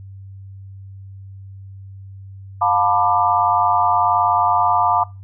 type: chord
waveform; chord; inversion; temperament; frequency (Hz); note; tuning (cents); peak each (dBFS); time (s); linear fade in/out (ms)
sine; B half-diminished seventh; second; just; 711.2 / 889 / 987.8 / 1185.3; F5 / A5 / B5 / D6; +31 / +18 / 0 / +16; -19; 2.61-5.04; 10
effects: noise-tail reverb RT60 0.3 s tail -23 dB re dry + added 97 Hz sine -34 dBFS peak until 5.23 s